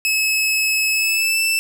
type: tone with pitch glide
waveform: sawtooth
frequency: 2585 to 2656 Hz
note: E7 to E7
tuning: -34 to +12 cents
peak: -13 dBFS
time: 0.05-1.59 s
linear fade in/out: 0 ms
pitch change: +46 cents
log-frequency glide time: 0.92-1.42 s
effects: none